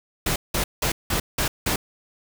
pink noise bursts, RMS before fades -23 dBFS, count 6, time 0.26-1.76 s, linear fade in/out 5 ms, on 100 ms, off 180 ms, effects none

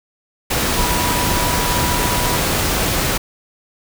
sine tone in noise, 975 Hz, B5, 23 cents flat, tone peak -23 dBFS, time 0.77-2.37 s, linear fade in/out 10 ms, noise pink, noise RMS -18 dBFS, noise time 0.5-3.18 s, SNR -8 dB, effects none

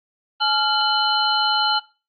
sine tone cluster, 851 / 1387 / 2997 / 4151 Hz, G#5 / F6 / F#7 / C8, +42 / -12 / +22 / -15 cents, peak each -22 dBFS, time 0.4-1.8 s, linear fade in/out 20 ms, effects noise-tail reverb RT60 0.3 s tail -18 dB re dry + Opus 24 kbps

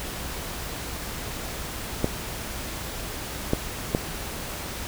clicks, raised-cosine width 2 ms, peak -7 dBFS, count 3, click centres 2.044 / 3.534 / 3.949 s, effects added 60 Hz sine -41 dBFS peak until 4.87 s + pink hiss -34 dBFS RMS until 4.87 s

